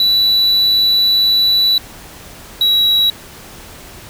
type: tone pair in turn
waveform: triangle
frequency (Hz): 3951 / 3883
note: B7 / B7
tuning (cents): 0 / -30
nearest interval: unison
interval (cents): 30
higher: first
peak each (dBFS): -8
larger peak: neither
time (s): 0-1.78 / 2.61-3.1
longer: first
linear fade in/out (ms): 2
effects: pink hiss -36 dBFS RMS until 4.09 s